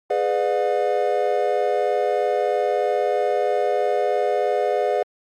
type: chord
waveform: triangle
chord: G# diminished seventh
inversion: none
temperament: just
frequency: 415.3 / 498.4 / 598 / 717.6 Hz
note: G#4 / B4 / D5 / F5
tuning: 0 / +16 / +31 / +47 cents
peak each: -22 dBFS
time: 0.1-5.03 s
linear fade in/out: 5 ms
effects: Opus 48 kbps